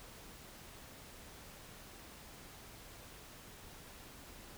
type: silence
effects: pink hiss -54 dBFS RMS until 4.57 s